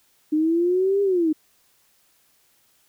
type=linear two-way sweep; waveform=sine; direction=up then down; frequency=301.3 to 405 to 301.3 Hz; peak=-17 dBFS; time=0.32-1.33 s; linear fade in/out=10 ms; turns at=1.02 s; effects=white hiss -62 dBFS RMS until 2.88 s